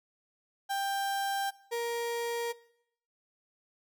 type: tone pair in turn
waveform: 35% pulse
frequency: 790 / 469.7 Hz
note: G5 / A#4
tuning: +13 / +13 cents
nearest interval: major sixth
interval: 900 cents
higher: first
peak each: -28 / -29 dBFS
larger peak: first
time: 0.69-1.51 / 1.71-2.53 s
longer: neither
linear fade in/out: 20 ms
effects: noise-tail reverb RT60 0.7 s tail -20 dB re dry